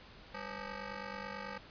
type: ring-modulated tone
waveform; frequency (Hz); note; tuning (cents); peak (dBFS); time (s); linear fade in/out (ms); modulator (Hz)
10% pulse; 349.2; F4; 0; -30; 0.34-1.58; 5; 150
effects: pink hiss -55 dBFS RMS until 1.7 s + resampled to 11025 Hz